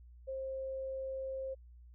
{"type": "tone", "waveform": "sine", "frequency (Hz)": 531, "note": "C5", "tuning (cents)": 25, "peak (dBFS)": -37, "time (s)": [0.27, 1.55], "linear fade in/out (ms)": 20, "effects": ["added 60 Hz sine -53 dBFS peak until 1.94 s"]}